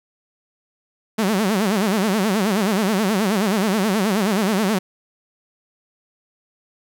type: tone with vibrato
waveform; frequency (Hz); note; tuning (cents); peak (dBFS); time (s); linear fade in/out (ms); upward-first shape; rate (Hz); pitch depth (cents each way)
sawtooth; 203.7; G#3; -33; -13; 1.18-4.79; 10; sine; 9.4; 180
effects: 9-bit